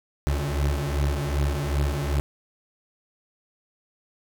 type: beating tone pair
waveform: 30% pulse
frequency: 70.1 / 72.7 Hz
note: C#2 / D2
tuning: +20 / -17 cents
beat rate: 2.6 Hz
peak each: -23 dBFS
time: 0.27-2.2 s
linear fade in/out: 0 ms
effects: none